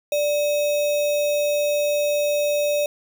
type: tone with sample-and-hold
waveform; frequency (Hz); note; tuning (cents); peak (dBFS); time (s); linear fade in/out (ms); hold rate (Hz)
sine; 587.3; D5; 0; -18; 0.12-2.86; 2; 3150
effects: none